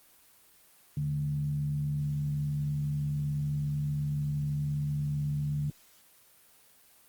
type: tone with frequency modulation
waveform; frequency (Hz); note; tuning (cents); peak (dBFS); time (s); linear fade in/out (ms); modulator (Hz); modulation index
sine; 146.83; D3; 0; -28; 0.97-5.7; 2; 67.9; 0.36
effects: white hiss -60 dBFS RMS until 7.08 s + Opus 24 kbps